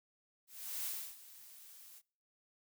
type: noise with ADSR envelope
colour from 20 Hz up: blue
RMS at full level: -39 dBFS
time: 0.47-2.02 s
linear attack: 380 ms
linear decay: 300 ms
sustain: -17 dB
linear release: 44 ms
effects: noise-tail reverb RT60 0.5 s tail -26 dB re dry